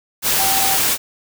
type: tone in noise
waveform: sine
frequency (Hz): 775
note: G5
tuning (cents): -20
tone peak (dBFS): -21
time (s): 0.36-0.79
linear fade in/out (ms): 50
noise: white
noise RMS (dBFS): -17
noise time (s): 0.22-0.98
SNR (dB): -7
effects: none